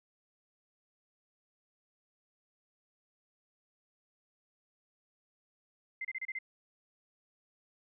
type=tone bursts; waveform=sine; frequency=2080 Hz; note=C7; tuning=11 cents flat; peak=-35 dBFS; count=6; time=6.01-6.388 s; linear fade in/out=5 ms; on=38 ms; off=30 ms; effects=none

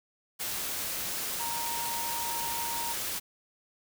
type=tone in noise; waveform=sine; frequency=932.3 Hz; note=A#5; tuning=in tune; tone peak=-35 dBFS; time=1.39-2.94 s; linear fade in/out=20 ms; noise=white; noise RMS=-34 dBFS; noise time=0.39-3.2 s; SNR=-4 dB; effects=none

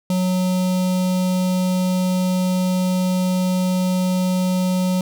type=tone with notch filter; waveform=square; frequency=183.7 Hz; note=F#3; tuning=12 cents flat; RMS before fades=-19 dBFS; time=0.1-5.01 s; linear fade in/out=2 ms; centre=1700 Hz; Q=0.93; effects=none

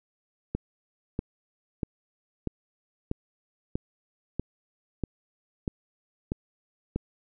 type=click train; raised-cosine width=3 ms; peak=-15 dBFS; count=11; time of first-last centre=0.55-6.96 s; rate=1.56 Hz; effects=none

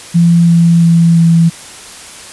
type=tone with pitch steps; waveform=sine; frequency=170 / 168.83 / 167.66 / 166.5 Hz; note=F3 / E3 / E3 / E3; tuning=-46 / +42 / +30 / +18 cents; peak=-4 dBFS; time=0.14-1.5 s; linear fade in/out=20 ms; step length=340 ms; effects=white hiss -31 dBFS RMS until 2.32 s + resampled to 24000 Hz

